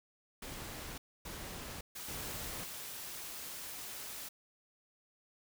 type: noise bursts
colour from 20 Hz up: pink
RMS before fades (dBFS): -45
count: 3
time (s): 0.42-2.64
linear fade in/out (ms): 5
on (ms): 560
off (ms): 270
type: noise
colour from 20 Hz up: white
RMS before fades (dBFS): -45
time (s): 1.95-4.29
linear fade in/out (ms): 10
effects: none